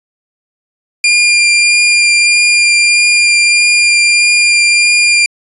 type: tone with vibrato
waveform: sawtooth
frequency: 2400 Hz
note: D7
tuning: 37 cents sharp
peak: -3 dBFS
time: 1.04-5.26 s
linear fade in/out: 2 ms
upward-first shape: triangle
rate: 1.6 Hz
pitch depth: 12 cents each way
effects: resampled to 24000 Hz